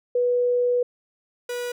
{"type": "tone pair in turn", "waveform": ["sine", "45% pulse"], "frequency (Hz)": [490, 487.4], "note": ["B4", "B4"], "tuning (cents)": [-14, -23], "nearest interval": "unison", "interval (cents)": 9, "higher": "first", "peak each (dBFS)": [-18, -27], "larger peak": "first", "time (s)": [[0.15, 0.83], [1.49, 1.72]], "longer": "first", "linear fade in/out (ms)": 5, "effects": []}